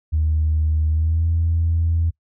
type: tone with pitch glide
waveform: sine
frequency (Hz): 77.78 to 82.88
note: D#2 to E2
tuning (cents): 0 to +10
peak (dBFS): -15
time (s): 0.12-2.11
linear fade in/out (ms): 20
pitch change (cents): +110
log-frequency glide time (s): 0.9-1.27
effects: noise-tail reverb RT60 0.1 s tail -23 dB re dry + tanh soft clip ceiling -11 dBFS